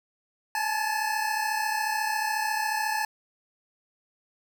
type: tone pair together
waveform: 25% pulse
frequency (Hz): 845.9 / 880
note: G#5 / A5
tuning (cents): +32 / 0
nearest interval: minor second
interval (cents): 68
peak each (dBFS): -25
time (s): 0.55-3.05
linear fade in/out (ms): 2
effects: none